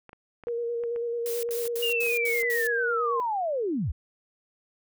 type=clicks; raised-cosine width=0.5 ms; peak=-31 dBFS; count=12; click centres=0.093 / 0.131 / 0.437 / 0.484 / 0.837 / 0.961 / 1.49 / 1.655 / 1.895 / 2.034 / 2.065 / 2.432 s
type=tone with vibrato; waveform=sine; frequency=470.9 Hz; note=A#4; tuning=18 cents sharp; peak=-27 dBFS; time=0.47-3.2 s; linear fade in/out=0 ms; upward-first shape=square; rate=9.1 Hz; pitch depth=18 cents each way
type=noise bursts; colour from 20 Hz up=blue; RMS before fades=-36 dBFS; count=6; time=1.26-2.67 s; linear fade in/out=0 ms; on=170 ms; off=78 ms
type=linear sweep; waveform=sine; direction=down; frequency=2868 to 49 Hz; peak=-25 dBFS; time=1.82-3.92 s; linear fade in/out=10 ms
effects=none